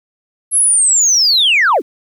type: linear sweep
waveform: sine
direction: down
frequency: 11150 to 210 Hz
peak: -7 dBFS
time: 0.51-1.82 s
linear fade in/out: 50 ms
effects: tanh soft clip ceiling -5 dBFS + 8-bit